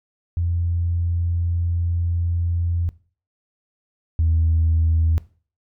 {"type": "tone pair in turn", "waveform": "sine", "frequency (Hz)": [85.7, 81.2], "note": ["F2", "E2"], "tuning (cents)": [-32, -26], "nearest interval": "minor second", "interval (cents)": 94, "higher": "first", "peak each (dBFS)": [-18, -14], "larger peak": "second", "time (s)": [[0.37, 2.89], [4.19, 5.18]], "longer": "first", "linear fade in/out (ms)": 0, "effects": ["noise-tail reverb RT60 0.4 s tail -19 dB re dry", "tanh soft clip ceiling -11 dBFS"]}